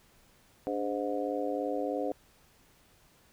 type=harmonic tone with a mistuned harmonic; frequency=103.2 Hz; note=G#2; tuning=10 cents flat; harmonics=3 / 4 / 5 / 6 / 7; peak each=-35 / -37 / -34 / -39 / -38 dBFS; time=0.67-2.12 s; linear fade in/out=0 ms; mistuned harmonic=3; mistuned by=-100 cents; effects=pink hiss -63 dBFS RMS until 3.32 s